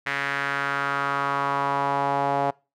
sawtooth tone with band-pass filter sweep, 140 Hz, C#3, 18 cents sharp, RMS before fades -25 dBFS, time 0.06-2.51 s, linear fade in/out 10 ms, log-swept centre 1900 to 740 Hz, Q 2.9, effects noise-tail reverb RT60 0.3 s tail -24 dB re dry

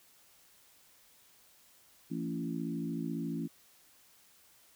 harmonic tone with a mistuned harmonic, 56.1 Hz, A1, 34 cents sharp, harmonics 3 / 4 / 5 / 6, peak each -38 / -39 / -38 / -43 dBFS, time 2.1-3.48 s, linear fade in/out 20 ms, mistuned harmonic 4, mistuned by +16 cents, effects white hiss -63 dBFS RMS until 4.75 s

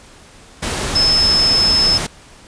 sine tone in noise, 5210 Hz, E8, 21 cents flat, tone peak -11 dBFS, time 0.95-1.98 s, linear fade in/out 10 ms, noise pink, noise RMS -21 dBFS, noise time 0.62-2.07 s, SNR +7 dB, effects pink hiss -43 dBFS RMS until 2.47 s + resampled to 22050 Hz

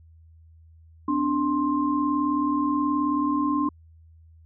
sine tone cluster, 255.1 / 293.8 / 1053 Hz, C4 / D4 / C6, -44 / +1 / +11 cents, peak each -29 / -23 / -26 dBFS, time 1.08-3.69 s, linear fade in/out 5 ms, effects added 81 Hz sine -49 dBFS peak until 4.45 s

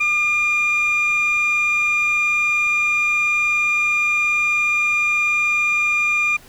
sine tone pair together, 1205 / 2412 Hz, D6 / D7, +44 / +46 cents, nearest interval octave, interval 1202 cents, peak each -23 / -14 dBFS, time 0-6.37 s, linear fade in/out 10 ms, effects tanh soft clip ceiling -13 dBFS + pink hiss -46 dBFS RMS until 6.48 s

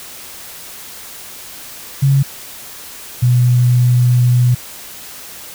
sine tone pair in turn, 137.3 / 123.24 Hz, C#3 / B2, -16 / -3 cents, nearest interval major second, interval 187 cents, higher first, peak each -8 dBFS, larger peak neither, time 2.02-2.23 / 3.22-4.55 s, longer second, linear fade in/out 10 ms, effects white hiss -33 dBFS RMS until 5.54 s

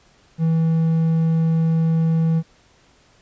triangle tone, 162.7 Hz, E3, 22 cents flat, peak -13 dBFS, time 0.38-2.43 s, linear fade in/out 50 ms, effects pink hiss -55 dBFS RMS until 3.21 s + resampled to 16000 Hz

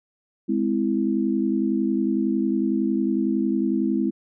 sine chord, Ab augmented, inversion none, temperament equal with one note detuned, 207.7 / 258.6 / 329.6 Hz, Ab3 / C4 / E4, 0 / -20 / 0 cents, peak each -24 dBFS, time 0.48-4.11 s, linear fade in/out 20 ms, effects none

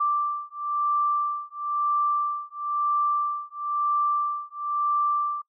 sine beating tone pair, 1174.7 / 1175.7 Hz, D6 / D6, 0 / +2 cents, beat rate 1 Hz, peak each -26 dBFS, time 0-5.42 s, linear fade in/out 10 ms, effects noise-tail reverb RT60 0.1 s tail -23 dB re dry

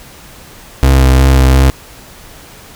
35% pulse tone with vibrato, 65.9 Hz, C2, 13 cents sharp, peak -3 dBFS, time 0.83-1.7 s, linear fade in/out 0 ms, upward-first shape sine, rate 2.8 Hz, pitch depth 24 cents each way, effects pink hiss -36 dBFS RMS until 2.75 s

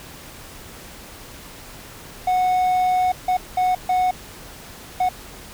triangle tone bursts at uneven times, 735 Hz, F#5, 12 cents flat, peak -14 dBFS, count 5, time 2.27-3.12 / 3.28-3.37 / 3.57-3.75 / 3.89-4.11 / 5-5.09 s, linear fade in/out 5 ms, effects pink hiss -40 dBFS RMS until 5.53 s

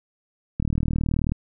click train, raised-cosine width 5 ms, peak -11 dBFS, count 29, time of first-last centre 0.6-1.32 s, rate 38.9 Hz, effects none

